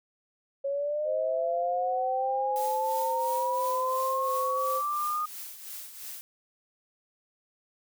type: linear sweep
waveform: sine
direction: up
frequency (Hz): 549 to 1232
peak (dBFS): -27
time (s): 0.64-5.26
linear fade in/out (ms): 10
type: tone with vibrato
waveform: sine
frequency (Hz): 520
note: C5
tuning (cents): -11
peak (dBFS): -30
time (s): 1.04-4.82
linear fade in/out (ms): 50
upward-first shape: square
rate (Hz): 1.7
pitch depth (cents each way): 9
type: noise with tremolo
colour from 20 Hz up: blue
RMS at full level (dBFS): -39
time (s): 2.56-6.21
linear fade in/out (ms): 0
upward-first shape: triangle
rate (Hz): 2.9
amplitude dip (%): 65
effects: none